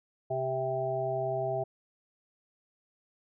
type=harmonic tone; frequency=131.2 Hz; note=C3; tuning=5 cents sharp; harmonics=1 / 3 / 5 / 6; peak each=-37 / -35 / -31 / -37 dBFS; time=0.3-1.64 s; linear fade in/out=10 ms; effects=none